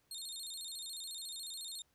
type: tone with vibrato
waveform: 25% pulse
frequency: 3946 Hz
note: B7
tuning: 2 cents flat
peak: -38 dBFS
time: 0.11-1.82 s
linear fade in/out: 2 ms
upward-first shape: square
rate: 14 Hz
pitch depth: 130 cents each way
effects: pink hiss -75 dBFS RMS until 1.94 s